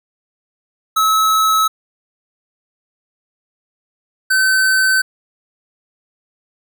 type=tone pair in turn; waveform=square; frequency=1294 / 1531.6 Hz; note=E6 / G6; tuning=-32 / -41 cents; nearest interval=minor third; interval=291 cents; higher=second; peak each=-12 dBFS; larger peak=neither; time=0.96-1.68 / 4.3-5.02 s; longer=neither; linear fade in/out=10 ms; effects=none